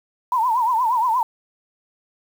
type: tone with vibrato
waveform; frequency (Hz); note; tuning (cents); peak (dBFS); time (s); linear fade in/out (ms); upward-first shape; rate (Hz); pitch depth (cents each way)
sine; 950; A#5; +33; -16; 0.32-1.23; 2; triangle; 8.5; 170
effects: 7-bit